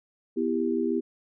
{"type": "chord", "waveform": "sine", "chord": "E minor", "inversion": "second", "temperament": "just", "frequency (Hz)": [247.2, 329.6, 395.6], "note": ["B3", "E4", "G4"], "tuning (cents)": [2, 0, 16], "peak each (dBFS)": -28, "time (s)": [0.36, 1.01], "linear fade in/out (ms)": 20, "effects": []}